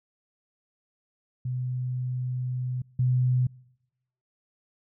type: tone pair in turn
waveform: sine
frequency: 126.2 / 126.2 Hz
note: B2 / B2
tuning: +38 / +38 cents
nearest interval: unison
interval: 0 cents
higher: neither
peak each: -27 / -20 dBFS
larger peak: second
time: 1.45-2.82 / 2.99-3.47 s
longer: first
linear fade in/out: 5 ms
effects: noise-tail reverb RT60 0.9 s tail -26 dB re dry